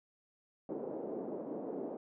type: band-pass noise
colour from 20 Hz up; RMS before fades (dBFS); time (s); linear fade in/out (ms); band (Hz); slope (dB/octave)
white; -41; 0.69-1.97; 2; 220 to 540; 24
effects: none